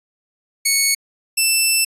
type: tone pair in turn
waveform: 10% pulse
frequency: 2214 / 2660 Hz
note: C#7 / E7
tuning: -3 / +15 cents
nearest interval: minor third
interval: 318 cents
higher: second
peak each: -5 dBFS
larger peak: neither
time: 0.65-0.95 / 1.37-1.85 s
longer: second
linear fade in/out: 10 ms
effects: resampled to 32000 Hz